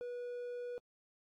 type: tone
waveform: triangle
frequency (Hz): 487.1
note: B4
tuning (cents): -24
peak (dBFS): -38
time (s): 0.01-0.78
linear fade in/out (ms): 0
effects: AAC 64 kbps